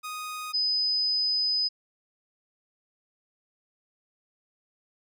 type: tone pair in turn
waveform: sawtooth / sine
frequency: 1244.5 / 5010 Hz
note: D#6 / D#8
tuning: 0 / +11 cents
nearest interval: 2 octaves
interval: 2411 cents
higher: second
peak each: -30 / -23 dBFS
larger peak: second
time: 0.03-0.53 / 0.53-1.69 s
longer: second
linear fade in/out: 20 ms
effects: none